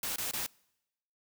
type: noise bursts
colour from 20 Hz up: white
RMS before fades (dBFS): -35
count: 3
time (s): 0.03-0.464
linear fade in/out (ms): 2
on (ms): 130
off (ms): 22
effects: noise-tail reverb RT60 0.9 s tail -26 dB re dry